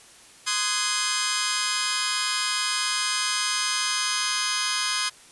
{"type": "chord", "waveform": "10% pulse", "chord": "Ab dominant seventh", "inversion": "first", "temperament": "just", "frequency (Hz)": [1038.3, 1245.9, 1495.1, 1661.2], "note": ["C6", "Eb6", "Gb6", "Ab6"], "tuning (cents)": [-14, 2, 18, 0], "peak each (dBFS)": [-20, -21, -24, -20], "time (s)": [0.46, 5.1], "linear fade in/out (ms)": 20, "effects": ["white hiss -50 dBFS RMS until 5.31 s", "resampled to 24000 Hz"]}